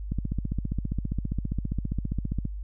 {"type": "click train", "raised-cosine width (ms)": 5, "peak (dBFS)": -16, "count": 36, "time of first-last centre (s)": [0.12, 2.453], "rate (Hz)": 15, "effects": ["added 50 Hz sine -32 dBFS peak until 2.63 s"]}